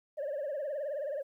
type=tone with vibrato; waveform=sine; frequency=576 Hz; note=D5; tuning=34 cents flat; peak=-31 dBFS; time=0.17-1.23 s; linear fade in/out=20 ms; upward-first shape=triangle; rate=19 Hz; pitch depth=150 cents each way; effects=tanh soft clip ceiling -31 dBFS + 12-bit